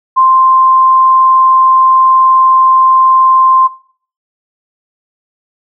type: tone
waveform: sine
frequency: 1046.5 Hz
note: C6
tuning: in tune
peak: -4 dBFS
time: 0.16-3.68 s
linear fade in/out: 20 ms
effects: noise-tail reverb RT60 0.5 s tail -17 dB re dry